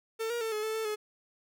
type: tone with pitch steps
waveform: 45% pulse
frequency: 447.6 / 474.2 / 446.4 / 426.3 / 438.3 / 442.9 / 424.7 Hz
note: A4 / A#4 / A4 / G#4 / A4 / A4 / G#4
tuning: +30 / +30 / +25 / +45 / -7 / +11 / +39 cents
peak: -31 dBFS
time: 0.19-0.96 s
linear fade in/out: 20 ms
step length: 110 ms
effects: none